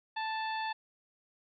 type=harmonic tone; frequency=880 Hz; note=A5; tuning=in tune; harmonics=1 / 2 / 3 / 4 / 5; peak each=-34 / -40 / -44 / -46 / -48 dBFS; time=0.16-0.73 s; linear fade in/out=10 ms; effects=none